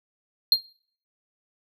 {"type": "tone with exponential decay", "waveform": "triangle", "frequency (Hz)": 4208, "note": "C8", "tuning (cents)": 9, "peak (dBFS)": -9, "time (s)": [0.52, 0.62], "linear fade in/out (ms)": 2, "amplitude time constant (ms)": 20, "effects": ["noise-tail reverb RT60 0.5 s tail -20 dB re dry"]}